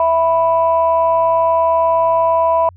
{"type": "tone pair together", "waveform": "sine", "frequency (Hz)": [659.3, 987.8], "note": ["E5", "B5"], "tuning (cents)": [0, 0], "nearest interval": "perfect fifth", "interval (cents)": 700, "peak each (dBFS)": -13, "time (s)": [0, 2.69], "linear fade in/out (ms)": 2, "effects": ["tanh soft clip ceiling -3 dBFS", "added 89 Hz sine -39 dBFS peak until 2.76 s"]}